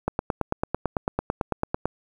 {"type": "click train", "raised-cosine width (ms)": 1, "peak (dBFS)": -9, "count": 17, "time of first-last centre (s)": [0.08, 1.856], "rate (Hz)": 9.01, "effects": ["8-bit"]}